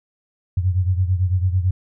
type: beating tone pair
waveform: sine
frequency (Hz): 90 / 99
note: F#2 / G2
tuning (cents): -47 / +18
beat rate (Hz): 9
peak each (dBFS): -17 / -22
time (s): 0.57-1.71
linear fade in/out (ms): 5
effects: none